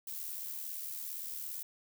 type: noise with amplitude modulation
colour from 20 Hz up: violet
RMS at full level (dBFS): -39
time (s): 0.07-1.63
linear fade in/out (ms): 5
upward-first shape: sine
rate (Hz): 77.6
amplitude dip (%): 50
effects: none